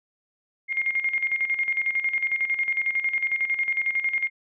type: tone with tremolo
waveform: sine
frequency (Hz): 2130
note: C7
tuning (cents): +30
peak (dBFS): -20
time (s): 0.68-4.3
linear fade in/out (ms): 50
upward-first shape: square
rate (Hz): 11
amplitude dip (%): 65
effects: resampled to 8000 Hz